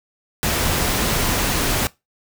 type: noise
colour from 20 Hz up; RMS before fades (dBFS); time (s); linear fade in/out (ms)
pink; -20; 0.43-1.87; 0
effects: noise-tail reverb RT60 0.2 s tail -20 dB re dry